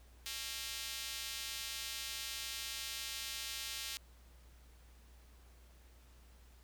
square tone with high-pass filter, 124.3 Hz, B2, 12 cents sharp, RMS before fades -43 dBFS, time 0.26-3.97 s, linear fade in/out 0 ms, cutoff 3300 Hz, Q 1.1, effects added 60 Hz sine -58 dBFS peak until 6.63 s + pink hiss -67 dBFS RMS until 6.63 s

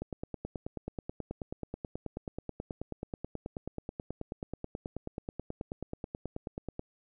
click train, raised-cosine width 2 ms, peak -23 dBFS, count 64, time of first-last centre 0.02-6.794 s, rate 9.3 Hz, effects none

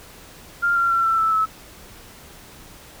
sine tone with pitch steps, 1396.9 / 1376.9 / 1357.1 / 1337.7 / 1318.5 / 1299.6 Hz, F6 / F6 / E6 / E6 / E6 / E6, 0 / -25 / +50 / +25 / 0 / -25 cents, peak -16 dBFS, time 0.62-1.46 s, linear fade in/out 20 ms, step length 140 ms, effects pink hiss -44 dBFS RMS until 3 s

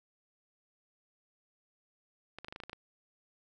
clicks, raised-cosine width 0.3 ms, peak -27 dBFS, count 9, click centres 2.386 / 2.446 / 2.484 / 2.525 / 2.561 / 2.602 / 2.636 / 2.696 / 2.731 s, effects none

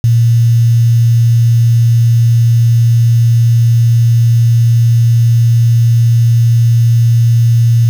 sine tone with quantisation, 116.54 Hz, A#2, in tune, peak -5 dBFS, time 0.04-7.89 s, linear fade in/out 0 ms, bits 5, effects none

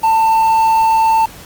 triangle tone with quantisation, 893 Hz, A5, 25 cents sharp, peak -7 dBFS, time 0.03-1.26 s, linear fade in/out 10 ms, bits 5, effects pink hiss -36 dBFS RMS until 1.45 s + Opus 24 kbps

